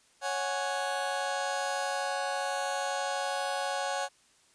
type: chord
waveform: 30% pulse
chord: C# suspended fourth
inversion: none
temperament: just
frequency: 554.4 / 739.2 / 831.5 Hz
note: C#5 / F#5 / G#5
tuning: 0 / -2 / +2 cents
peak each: -32 dBFS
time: 0.21-4.09 s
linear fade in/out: 50 ms
effects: white hiss -64 dBFS RMS until 4.54 s + resampled to 22050 Hz